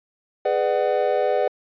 triangle chord, G# half-diminished seventh, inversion none, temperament just, 415.3 / 498.4 / 598 / 747.5 Hz, G#4 / B4 / D5 / F#5, 0 / +16 / +31 / +17 cents, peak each -23 / -21 / -21 / -23 dBFS, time 0.45-1.48 s, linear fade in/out 5 ms, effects resampled to 11025 Hz

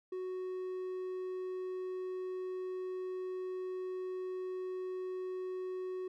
triangle tone, 370 Hz, F#4, in tune, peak -35 dBFS, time 0.12-6.08 s, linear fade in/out 5 ms, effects none

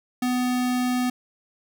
square tone, 249.5 Hz, B3, 18 cents sharp, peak -22 dBFS, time 0.22-1.1 s, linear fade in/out 5 ms, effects none

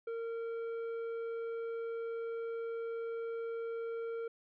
sine tone with tanh clipping, 459.4 Hz, A#4, 25 cents flat, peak -38 dBFS, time 0.07-4.28 s, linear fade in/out 5 ms, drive 8 dB, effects none

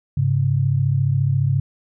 sine tone pair together, 102.8 / 137.22 Hz, G#2 / C#3, -17 / -17 cents, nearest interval perfect fourth, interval 500 cents, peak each -20 / -17 dBFS, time 0.17-1.6 s, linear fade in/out 5 ms, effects none

